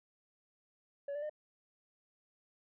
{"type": "tone with pitch steps", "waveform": "sine", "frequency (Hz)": [565, 584.9, 605.6], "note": ["C#5", "D5", "D#5"], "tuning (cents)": [33, -7, -47], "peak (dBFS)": -34, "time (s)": [1.08, 1.296], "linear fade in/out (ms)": 5, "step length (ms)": 72, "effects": ["tanh soft clip ceiling -36 dBFS"]}